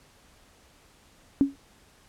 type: tone with exponential decay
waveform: sine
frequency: 277.2 Hz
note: C#4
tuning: in tune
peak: -13 dBFS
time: 1.41-1.56 s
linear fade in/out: 0 ms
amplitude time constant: 31 ms
effects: pink hiss -58 dBFS RMS until 2.08 s + low-pass 11000 Hz 12 dB/octave